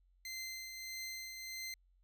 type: tone with tremolo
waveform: 20% pulse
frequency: 2073 Hz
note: C7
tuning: 17 cents flat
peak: -36 dBFS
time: 0.25-1.74 s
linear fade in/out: 2 ms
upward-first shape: triangle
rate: 1.6 Hz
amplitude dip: 45%
effects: added 45 Hz sine -67 dBFS peak until 2.03 s